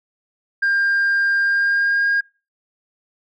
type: tone with pitch glide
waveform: sine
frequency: 1600 to 1623.3 Hz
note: G6 to G#6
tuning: +35 to -40 cents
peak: -13 dBFS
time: 0.62-2.21 s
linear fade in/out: 10 ms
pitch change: +25 cents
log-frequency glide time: 1.41-2.08 s
effects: noise-tail reverb RT60 0.3 s tail -25 dB re dry + tanh soft clip ceiling -13 dBFS

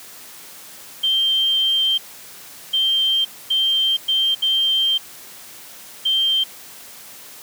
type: tone bursts at uneven times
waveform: sine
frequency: 3152 Hz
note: G7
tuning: 9 cents sharp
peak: -15 dBFS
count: 6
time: 1.03-1.98 / 2.73-3.25 / 3.5-3.97 / 4.08-4.35 / 4.42-4.98 / 6.05-6.44 s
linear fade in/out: 10 ms
effects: white hiss -40 dBFS RMS until 7.42 s + high-pass 100 Hz 12 dB/octave

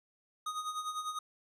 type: tone with tremolo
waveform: square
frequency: 1244.5 Hz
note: D#6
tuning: in tune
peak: -34 dBFS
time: 0.46-1.19 s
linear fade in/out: 5 ms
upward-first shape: sine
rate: 10 Hz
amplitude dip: 65%
effects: low-pass 11000 Hz 12 dB/octave

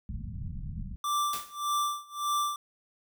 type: low-pass noise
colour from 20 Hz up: pink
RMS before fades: -37 dBFS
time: 0.09-0.96 s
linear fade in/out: 0 ms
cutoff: 210 Hz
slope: 48 dB/octave
type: tone with tremolo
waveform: square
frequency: 1174.7 Hz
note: D6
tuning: in tune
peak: -26 dBFS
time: 1.04-2.56 s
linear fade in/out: 2 ms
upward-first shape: sine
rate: 1.7 Hz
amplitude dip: 95%
type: noise with exponential decay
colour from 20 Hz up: white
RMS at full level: -34 dBFS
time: 1.33-1.64 s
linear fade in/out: 2 ms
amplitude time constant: 66 ms
effects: none

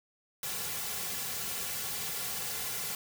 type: noise with comb filter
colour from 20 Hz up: white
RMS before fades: -36 dBFS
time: 0.43-2.95 s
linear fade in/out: 2 ms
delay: 3.2 ms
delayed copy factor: -0.8
effects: none

